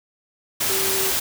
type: tone in noise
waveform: sine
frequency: 385.7 Hz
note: G4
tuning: 28 cents flat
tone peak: -27 dBFS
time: 0.69-1.11 s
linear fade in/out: 10 ms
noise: white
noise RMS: -22 dBFS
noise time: 0.6-1.2 s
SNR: -8 dB
effects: none